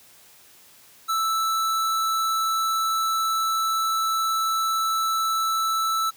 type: tone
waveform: square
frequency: 1318.5 Hz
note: E6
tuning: in tune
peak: -22 dBFS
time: 1.08-6.11 s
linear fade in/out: 20 ms
effects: white hiss -52 dBFS RMS until 6.16 s + high-pass 60 Hz 12 dB/octave